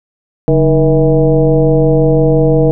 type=tone with frequency modulation; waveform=sine; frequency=311.1 Hz; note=D#4; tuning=in tune; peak=-6 dBFS; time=0.48-2.71 s; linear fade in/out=0 ms; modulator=167 Hz; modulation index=1.7; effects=none